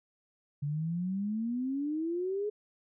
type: exponential sweep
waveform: sine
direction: up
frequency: 141.3 to 425.9 Hz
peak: -30 dBFS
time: 0.62-2.5 s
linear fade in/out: 10 ms
effects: none